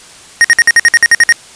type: tone bursts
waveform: square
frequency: 1864.7 Hz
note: A#6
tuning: in tune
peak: -3 dBFS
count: 11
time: 0.41-1.324 s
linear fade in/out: 0 ms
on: 34 ms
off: 54 ms
effects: white hiss -36 dBFS RMS until 1.55 s + resampled to 22050 Hz